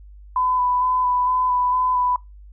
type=tone with vibrato; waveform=sine; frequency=1001 Hz; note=B5; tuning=23 cents sharp; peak=-17 dBFS; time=0.36-2.16 s; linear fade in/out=2 ms; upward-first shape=square; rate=2.2 Hz; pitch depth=14 cents each way; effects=noise-tail reverb RT60 0.2 s tail -22 dB re dry + added 50 Hz sine -40 dBFS peak until 2.52 s